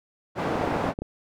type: band-pass noise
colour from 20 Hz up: white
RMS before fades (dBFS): -27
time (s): 0.35-0.94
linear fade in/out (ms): 50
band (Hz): 110 to 820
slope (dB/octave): 12
type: clicks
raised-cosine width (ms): 2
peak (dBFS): -18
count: 9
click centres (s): 0.556 / 0.612 / 0.676 / 0.725 / 0.763 / 0.857 / 0.889 / 0.989 / 1.02
effects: none